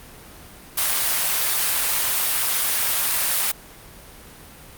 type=high-pass noise; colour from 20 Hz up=white; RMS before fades=-21 dBFS; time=0.77-3.52 s; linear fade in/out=10 ms; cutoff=690 Hz; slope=12 dB/octave; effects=pink hiss -43 dBFS RMS until 4.77 s + Opus 32 kbps